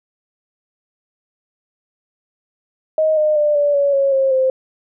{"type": "tone with pitch steps", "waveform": "sine", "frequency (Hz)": [627, 610.9, 595.2, 580, 565.1, 550.6, 536.5, 522.7], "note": ["D#5", "D#5", "D5", "D5", "C#5", "C#5", "C5", "C5"], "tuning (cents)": [13, -32, 23, -22, 33, -12, 43, -2], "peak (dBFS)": -12, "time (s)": [2.98, 4.5], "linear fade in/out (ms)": 2, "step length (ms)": 190, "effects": []}